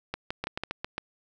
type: two click trains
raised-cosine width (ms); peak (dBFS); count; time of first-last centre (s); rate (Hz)
0.3; -15 / -15; 4 / 5; 0.14-0.636 / 0.44-0.981; 6.05 / 7.4
effects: none